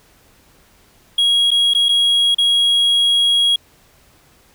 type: tone with dropouts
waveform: triangle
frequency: 3300 Hz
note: G#7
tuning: 12 cents flat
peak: -10 dBFS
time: 1.18-3.56 s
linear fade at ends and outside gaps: 5 ms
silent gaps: 1.507-1.514 / 1.737-1.748 / 1.886-1.89 / 2.347-2.383 s
effects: pink hiss -52 dBFS RMS until 4.54 s